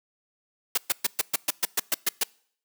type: noise bursts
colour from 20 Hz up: white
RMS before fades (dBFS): -23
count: 11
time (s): 0.75-2.236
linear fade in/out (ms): 5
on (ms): 26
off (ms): 120
effects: noise-tail reverb RT60 0.6 s tail -25 dB re dry + high-pass 200 Hz 12 dB/octave